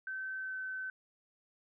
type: tone with pitch glide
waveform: sine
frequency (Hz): 1538 to 1526.5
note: G6 to G6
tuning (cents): -33 to -46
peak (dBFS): -37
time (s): 0.07-0.9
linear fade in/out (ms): 2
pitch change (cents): -13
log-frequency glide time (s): 0.39-0.55
effects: none